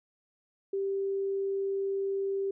sine tone, 392 Hz, G4, in tune, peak -28 dBFS, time 0.73-2.51 s, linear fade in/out 5 ms, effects none

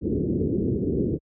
white low-pass noise, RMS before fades -24 dBFS, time 0.01-1.19 s, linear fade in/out 50 ms, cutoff 420 Hz, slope 48 dB/octave, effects high-pass 60 Hz 12 dB/octave

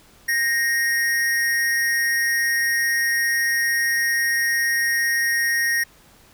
square tone with amplitude modulation, 1864.7 Hz, A#6, in tune, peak -17 dBFS, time 0.28-5.84 s, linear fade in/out 10 ms, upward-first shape sine, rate 255 Hz, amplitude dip 45%, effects pink hiss -52 dBFS RMS until 6.33 s

